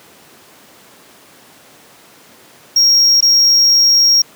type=tone with dropouts; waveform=triangle; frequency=5588 Hz; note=F8; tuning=in tune; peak=-6 dBFS; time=2.76-4.22 s; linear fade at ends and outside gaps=5 ms; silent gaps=3.207-3.225 s; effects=pink hiss -43 dBFS RMS until 4.35 s + high-pass 200 Hz 12 dB/octave